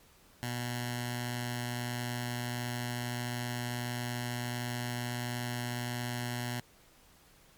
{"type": "tone with notch filter", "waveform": "10% pulse", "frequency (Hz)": 121.5, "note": "B2", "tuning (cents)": -28, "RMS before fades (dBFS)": -36, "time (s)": [0.43, 6.6], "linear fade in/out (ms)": 0, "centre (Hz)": 450, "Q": 0.63, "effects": ["pink hiss -61 dBFS RMS until 7.57 s", "MP3 96 kbps"]}